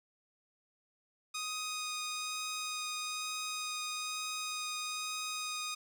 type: tone with vibrato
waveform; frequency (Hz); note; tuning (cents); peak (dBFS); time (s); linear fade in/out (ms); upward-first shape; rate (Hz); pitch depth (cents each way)
10% pulse; 1245; D#6; +1; -28; 1.34-5.75; 10; sine; 1.1; 9
effects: none